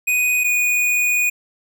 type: tone pair in turn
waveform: square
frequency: 2489 / 2465 Hz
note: D#7 / D#7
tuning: 0 / -17 cents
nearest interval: unison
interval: 17 cents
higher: first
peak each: -16 dBFS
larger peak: neither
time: 0.07-0.44 / 0.44-1.3 s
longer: second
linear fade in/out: 10 ms
effects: none